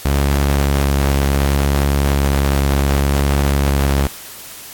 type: tone with vibrato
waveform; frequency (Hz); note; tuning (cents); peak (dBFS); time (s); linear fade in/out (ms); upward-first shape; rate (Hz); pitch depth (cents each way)
sawtooth; 69.8; C#2; +13; -9; 0.05-4.07; 5; sine; 0.69; 11
effects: white hiss -34 dBFS RMS until 4.73 s + AAC 64 kbps